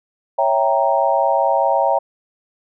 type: chord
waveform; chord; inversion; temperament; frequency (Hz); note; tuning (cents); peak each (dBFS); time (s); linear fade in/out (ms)
sine; C# diminished seventh; none; equal; 554.4 / 659.3 / 784 / 932.3; C#5 / E5 / G5 / Bb5; 0 / 0 / 0 / 0; -19; 0.38-1.99; 10
effects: none